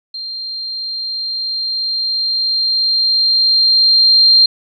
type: tone with level ramp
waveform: sine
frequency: 4181 Hz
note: C8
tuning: 2 cents flat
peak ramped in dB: -23 to -5 dBFS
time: 0.14-4.46 s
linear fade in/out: 5 ms
effects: none